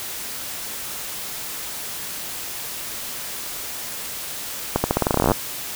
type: accelerating click train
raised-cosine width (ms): 1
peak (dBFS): -3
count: 18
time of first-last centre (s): 4.76-5.318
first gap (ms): 80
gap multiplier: 0.87
effects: white hiss -31 dBFS RMS until 5.75 s